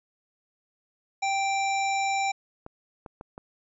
harmonic tone, 784 Hz, G5, in tune, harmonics 1 / 3 / 5 / 7 / 9, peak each -25 / -30 / -39 / -42 / -38 dBFS, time 1.22-2.32 s, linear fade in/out 10 ms
clicks, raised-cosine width 1 ms, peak -26 dBFS, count 4, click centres 2.664 / 3.062 / 3.211 / 3.379 s
effects none

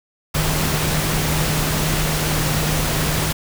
sine tone in noise, 154.3 Hz, D#3, 14 cents flat, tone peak -22 dBFS, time 0.34-3.33 s, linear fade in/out 10 ms, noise pink, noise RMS -21 dBFS, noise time 0.34-3.33 s, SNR -4 dB, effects none

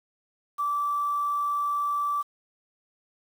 sine tone with quantisation, 1162 Hz, D6, 19 cents flat, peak -24 dBFS, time 0.58-2.23 s, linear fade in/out 20 ms, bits 8, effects none

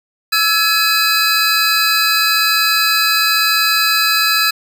square tone cluster, 1323 / 1691 / 2545 / 4050 / 4775 Hz, E6 / G#6 / D#7 / B7 / D8, +6 / +31 / +39 / +43 / +28 cents, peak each -19 dBFS, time 0.32-4.51 s, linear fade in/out 10 ms, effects none

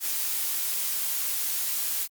blue noise, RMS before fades -28 dBFS, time 0-2.08 s, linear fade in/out 50 ms, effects Opus 48 kbps

